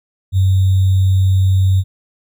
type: tone with sample-and-hold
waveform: sine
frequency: 94.8 Hz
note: F#2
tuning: 43 cents sharp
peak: -9 dBFS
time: 0.32-1.84 s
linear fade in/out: 50 ms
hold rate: 3675 Hz
effects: none